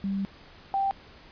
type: tone pair in turn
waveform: sine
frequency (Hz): 196 / 784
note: G3 / G5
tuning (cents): 0 / 0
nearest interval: 2 octaves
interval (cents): 2400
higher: second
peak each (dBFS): -26 / -23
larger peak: second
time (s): 0.04-0.25 / 0.74-0.91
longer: first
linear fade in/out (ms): 0
effects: pink hiss -51 dBFS RMS until 1.31 s + resampled to 11025 Hz